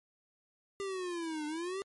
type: linear two-way sweep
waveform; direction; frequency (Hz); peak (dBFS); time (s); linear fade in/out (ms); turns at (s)
square; down then up; 399.9 to 296.5 to 399.9; -36; 0.8-1.82; 0; 1.46
effects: MP3 48 kbps